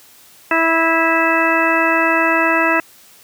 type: harmonic tone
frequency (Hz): 327.6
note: E4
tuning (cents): -11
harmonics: 1 / 2 / 3 / 4 / 5 / 6 / 8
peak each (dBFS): -20 / -20 / -20 / -20 / -20 / -20 / -20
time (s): 0.51-2.8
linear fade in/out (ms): 2
effects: white hiss -46 dBFS RMS until 3.23 s + high-pass 80 Hz 12 dB/octave